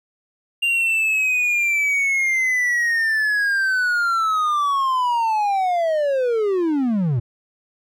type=linear sweep; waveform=triangle; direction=down; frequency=2794 to 110 Hz; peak=-15 dBFS; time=0.62-7.2 s; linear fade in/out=10 ms; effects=none